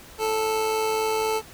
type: tone with amplitude modulation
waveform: 25% pulse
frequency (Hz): 439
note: A4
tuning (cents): -4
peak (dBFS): -17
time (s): 0.18-1.42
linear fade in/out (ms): 50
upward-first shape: sine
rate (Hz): 104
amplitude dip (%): 35
effects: pink hiss -46 dBFS RMS until 1.53 s